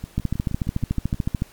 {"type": "two click trains", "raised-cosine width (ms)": 5, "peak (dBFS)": [-9, -17], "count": [18, 8], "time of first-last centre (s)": [[0.18, 1.421], [0.04, 1.144]], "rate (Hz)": [13.7, 6.34], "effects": ["pink hiss -50 dBFS RMS until 1.52 s", "MP3 96 kbps"]}